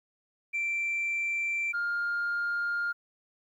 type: tone pair in turn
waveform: sine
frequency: 2348 / 1408.3 Hz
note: D7 / F6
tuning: -1 / +14 cents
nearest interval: major sixth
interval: 885 cents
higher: first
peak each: -26 dBFS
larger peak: neither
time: 0.53-1.73 / 1.73-2.93 s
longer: neither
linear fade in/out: 20 ms
effects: tanh soft clip ceiling -25 dBFS + 11-bit